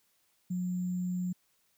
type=tone with sample-and-hold; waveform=sine; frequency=180.2 Hz; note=F#3; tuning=45 cents flat; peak=-30 dBFS; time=0.5-1.33 s; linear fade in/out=10 ms; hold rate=7350 Hz; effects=white hiss -72 dBFS RMS until 1.77 s